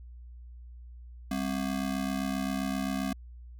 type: ring-modulated tone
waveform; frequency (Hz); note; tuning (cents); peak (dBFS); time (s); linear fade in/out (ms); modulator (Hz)
square; 231; A#3; -16; -27; 1.31-3.13; 2; 33.8
effects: added 60 Hz sine -44 dBFS peak until 3.59 s